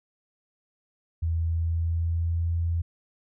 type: tone with pitch glide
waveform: sine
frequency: 82.41 to 84.24 Hz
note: E2 to E2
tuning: 0 to +38 cents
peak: -23 dBFS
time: 1.22-2.82 s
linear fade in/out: 10 ms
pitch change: +38 cents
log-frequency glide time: 1.37-2.49 s
effects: none